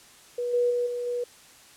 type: tone with level steps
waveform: sine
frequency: 485.8 Hz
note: B4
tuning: 29 cents flat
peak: -26 / -20 / -23 / -28 / -26 dBFS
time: 0.38-1.24 s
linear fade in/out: 5 ms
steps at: 0.53 / 0.7 / 0.86 / 1.06 s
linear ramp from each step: 10 ms
effects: white hiss -52 dBFS RMS until 1.76 s + low-pass 10000 Hz 12 dB/octave